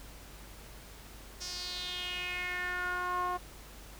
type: tone with band-pass filter sweep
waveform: sawtooth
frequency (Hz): 359.5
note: F#4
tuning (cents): -50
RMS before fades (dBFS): -36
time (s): 1.4-3.38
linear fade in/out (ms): 20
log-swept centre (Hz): 5600 to 910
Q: 4.5
effects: added 50 Hz sine -51 dBFS peak until 3.99 s + pink hiss -52 dBFS RMS until 3.99 s